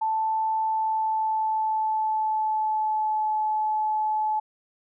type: tone with pitch glide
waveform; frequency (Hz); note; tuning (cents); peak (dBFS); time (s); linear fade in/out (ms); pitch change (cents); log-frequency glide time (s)
sine; 880 to 860.9; A5 to A5; 0 to -38; -22; 0.01-4.4; 10; -38; 0.63-3.29
effects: none